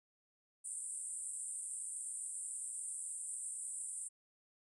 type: band-pass noise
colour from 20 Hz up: white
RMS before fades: -44 dBFS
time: 0.64-4.09 s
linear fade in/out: 20 ms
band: 8100 to 9400 Hz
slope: 96 dB/octave
effects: none